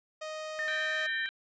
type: tone with pitch glide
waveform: sawtooth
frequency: 622.3 to 626.3 Hz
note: D#5 to D#5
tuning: 0 to +11 cents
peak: -33 dBFS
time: 0.21-1.07 s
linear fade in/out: 10 ms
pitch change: +11 cents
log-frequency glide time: 0.55-0.9 s
type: tone with vibrato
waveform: sine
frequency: 1814 Hz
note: A#6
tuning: 48 cents flat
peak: -31 dBFS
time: 0.59-1.26 s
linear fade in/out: 0 ms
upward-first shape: sine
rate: 20 Hz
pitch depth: 16 cents each way
type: harmonic tone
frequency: 784 Hz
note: G5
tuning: in tune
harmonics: 2 / 3 / 4 / 5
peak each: -37 / -43 / -41 / -43 dBFS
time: 0.68-1.29 s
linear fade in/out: 0 ms
effects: resampled to 16000 Hz